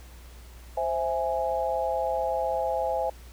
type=chord; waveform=sine; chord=C augmented; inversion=none; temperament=equal; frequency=523.3 / 659.3 / 830.6 Hz; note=C5 / E5 / G#5; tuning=0 / 0 / 0 cents; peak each=-29 dBFS; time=0.77-3.1 s; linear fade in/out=5 ms; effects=added 60 Hz sine -44 dBFS peak until 3.32 s + pink hiss -53 dBFS RMS until 3.32 s